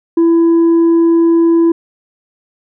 triangle tone with tanh clipping, 333.8 Hz, E4, 22 cents sharp, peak -7 dBFS, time 0.17-1.72 s, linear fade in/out 5 ms, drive 7 dB, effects none

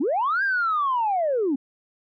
sine linear two-way sweep, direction up then down, 233.1 to 1631 to 251.1 Hz, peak -19 dBFS, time 0-1.56 s, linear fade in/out 10 ms, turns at 0.43 s, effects tanh soft clip ceiling -16 dBFS

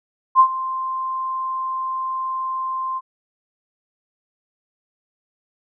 sine tone with ADSR envelope, 1046.5 Hz, C6, in tune, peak -6 dBFS, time 0.35-3.01 s, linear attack 47 ms, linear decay 78 ms, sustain -16 dB, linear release 39 ms, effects none

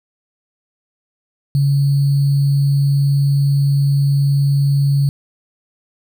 sine tone with sample-and-hold, 140.4 Hz, C#3, 22 cents sharp, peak -11 dBFS, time 1.55-5.09 s, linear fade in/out 0 ms, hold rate 4410 Hz, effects none

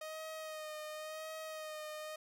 sawtooth tone with vibrato, 622.3 Hz, D#5, in tune, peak -39 dBFS, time 0.01-2.16 s, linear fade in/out 5 ms, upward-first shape sine, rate 0.93 Hz, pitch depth 29 cents each way, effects none

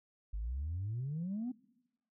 sine exponential sweep, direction up, 48.09 to 261.6 Hz, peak -34 dBFS, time 0.33-1.52 s, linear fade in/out 10 ms, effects noise-tail reverb RT60 0.9 s tail -21 dB re dry + tanh soft clip ceiling -32 dBFS

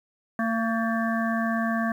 harmonic tone with a mistuned harmonic, 227 Hz, A#3, 46 cents flat, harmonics 1 / 3 / 5 / 7 / 8, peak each -25 / -30 / -32 / -33 / -34 dBFS, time 0.39-1.92 s, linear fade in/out 2 ms, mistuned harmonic 8, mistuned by -54 cents, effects 9-bit

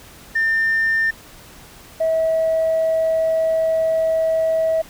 sine tone pair in turn, 1800 / 645.7 Hz, A6 / E5, +39 / -36 cents, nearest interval octave + tritone, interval 1775 cents, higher first, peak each -14 dBFS, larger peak neither, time 0.35-1.11 / 2-4.82 s, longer second, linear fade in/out 10 ms, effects tanh soft clip ceiling -12 dBFS + pink hiss -43 dBFS RMS until 4.89 s

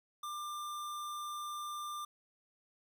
square tone, 1192 Hz, D6, 25 cents sharp, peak -40 dBFS, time 0.23-2.05 s, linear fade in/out 5 ms, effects 13-bit

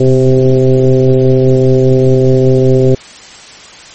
sine tone with frequency modulation, 259.5 Hz, C4, 14 cents flat, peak -4 dBFS, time 0-2.95 s, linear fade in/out 5 ms, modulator 131 Hz, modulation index 1.8, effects white hiss -33 dBFS RMS until 3.94 s + MP3 32 kbps

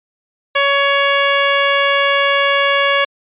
10% pulse tone, 560 Hz, C#5, 18 cents sharp, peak -3 dBFS, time 0.55-3.05 s, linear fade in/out 10 ms, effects resampled to 8000 Hz

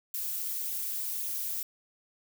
violet noise with flanger, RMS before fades -34 dBFS, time 0.14-1.63 s, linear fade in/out 2 ms, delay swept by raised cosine 0.3 to 5.4 ms, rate 1.8 Hz, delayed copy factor +0.5, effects none

